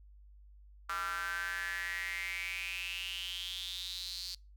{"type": "tone with high-pass filter sweep", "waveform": "square", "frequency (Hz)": 91, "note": "F#2", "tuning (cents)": -28, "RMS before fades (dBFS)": -39, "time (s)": [0.89, 4.35], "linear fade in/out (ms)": 5, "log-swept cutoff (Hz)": [1300, 4500], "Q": 7.5, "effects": ["noise-tail reverb RT60 0.3 s tail -26 dB re dry", "added 50 Hz sine -54 dBFS peak until 4.56 s"]}